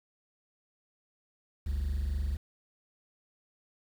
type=tone pair together; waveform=triangle; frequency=47.79 / 71.6 Hz; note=G1 / D2; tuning=-43 / -43 cents; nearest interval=perfect fifth; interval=700 cents; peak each=-31 / -27 dBFS; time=1.66-2.37 s; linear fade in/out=10 ms; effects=tanh soft clip ceiling -24 dBFS + 9-bit